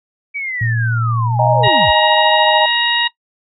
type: linear sweep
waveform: sine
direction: down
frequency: 2300 to 39.62 Hz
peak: -20 dBFS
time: 0.34-1.92 s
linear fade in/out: 20 ms
type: tone with pitch glide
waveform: sine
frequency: 114.9 to 122.44 Hz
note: A#2 to B2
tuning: -25 to -15 cents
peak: -15 dBFS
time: 0.61-1.68 s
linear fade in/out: 5 ms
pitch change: +110 cents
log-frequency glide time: 1.26-1.44 s
type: chord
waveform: sine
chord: D# suspended fourth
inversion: none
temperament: equal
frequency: 622.3 / 830.6 / 932.3 Hz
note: D#5 / G#5 / A#5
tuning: 0 / 0 / 0 cents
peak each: -16 dBFS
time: 1.39-2.66 s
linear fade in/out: 5 ms
type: harmonic tone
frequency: 946 Hz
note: A#5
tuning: 25 cents sharp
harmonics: 1 / 2 / 3 / 4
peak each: -19 / -19 / -19 / -19 dBFS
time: 1.63-3.08 s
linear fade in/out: 10 ms
effects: noise-tail reverb RT60 0.1 s tail -17 dB re dry